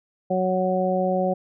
harmonic tone, 185.1 Hz, F#3, 1 cent sharp, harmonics 1 / 2 / 3 / 4, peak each -25 / -28 / -23 / -26 dBFS, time 0.3-1.34 s, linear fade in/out 10 ms, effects none

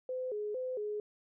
sine tone with vibrato, 462.8 Hz, A#4, 13 cents flat, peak -34 dBFS, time 0.09-1 s, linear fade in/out 2 ms, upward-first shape square, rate 2.2 Hz, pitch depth 170 cents each way, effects none

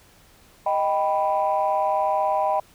sine chord, Eb augmented, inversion none, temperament equal, 622.3 / 784 / 987.8 Hz, Eb5 / G5 / B5, 0 / 0 / 0 cents, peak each -23 / -22 / -24 dBFS, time 0.66-2.6 s, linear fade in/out 5 ms, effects tanh soft clip ceiling -12 dBFS + pink hiss -54 dBFS RMS until 2.74 s

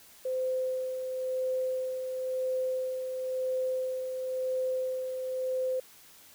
sine tone with tremolo, 515 Hz, C5, 28 cents flat, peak -27 dBFS, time 0.25-5.8 s, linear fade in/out 5 ms, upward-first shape sine, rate 0.97 Hz, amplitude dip 45%, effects white hiss -55 dBFS RMS until 6.34 s

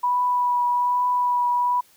sine tone with vibrato, 981 Hz, B5, 12 cents flat, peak -18 dBFS, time 0.03-1.81 s, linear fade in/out 10 ms, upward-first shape triangle, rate 1.2 Hz, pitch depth 16 cents each way, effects white hiss -56 dBFS RMS until 1.96 s

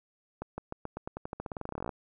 accelerating click train, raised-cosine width 1 ms, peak -22 dBFS, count 25, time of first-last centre 0.42-1.892 s, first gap 160 ms, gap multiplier 0.9, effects none

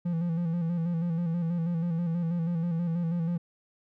triangle tone with vibrato, 169.1 Hz, E3, 44 cents sharp, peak -24 dBFS, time 0.05-3.38 s, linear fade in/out 10 ms, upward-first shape square, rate 6.2 Hz, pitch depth 50 cents each way, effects none

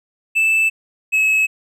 triangle tone pair in turn, 2637 / 2578 Hz, E7 / E7, 0 / -39 cents, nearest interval unison, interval 39 cents, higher first, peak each -11 dBFS, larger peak neither, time 0.35-0.7 / 1.12-1.47 s, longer neither, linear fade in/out 20 ms, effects none

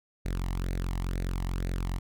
sawtooth tone with flanger, 44.69 Hz, F1, 41 cents sharp, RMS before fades -31 dBFS, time 0.25-1.99 s, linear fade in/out 10 ms, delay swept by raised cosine 0.47 to 1.03 ms, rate 2.1 Hz, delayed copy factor +0.65, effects none

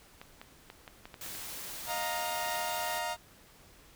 clicks, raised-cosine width 0.3 ms, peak -29 dBFS, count 8, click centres 0.215 / 0.415 / 0.701 / 0.878 / 1.055 / 1.142 / 1.263 / 1.351 s
white noise, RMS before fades -42 dBFS, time 1.21-2.99 s, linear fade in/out 2 ms
sawtooth chord, Eb suspended second, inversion none, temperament equal with one note detuned, 622.3 / 707 / 932.3 Hz, Eb5 / F5 / Bb5, 0 / +21 / 0 cents, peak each -36 / -33 / -32 dBFS, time 1.86-3.17 s, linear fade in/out 50 ms
effects pink hiss -58 dBFS RMS until 3.95 s

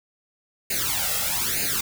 white noise with flanger, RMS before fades -25 dBFS, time 0.7-1.81 s, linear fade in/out 5 ms, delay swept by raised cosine 0.44 to 1.54 ms, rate 1.1 Hz, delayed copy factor +1, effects none

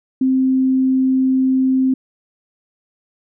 sine tone, 261.6 Hz, C4, in tune, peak -12 dBFS, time 0.21-1.94 s, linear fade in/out 5 ms, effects none

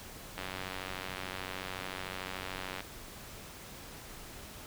click train, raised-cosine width 0.3 ms, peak -22 dBFS, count 228, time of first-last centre 0.38-2.805 s, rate 93.6 Hz, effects pink hiss -48 dBFS RMS until 4.66 s

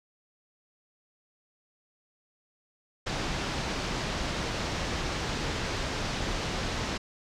pink low-pass noise, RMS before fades -32 dBFS, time 3.06-6.98 s, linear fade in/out 10 ms, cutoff 6100 Hz, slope 24 dB/octave, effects none

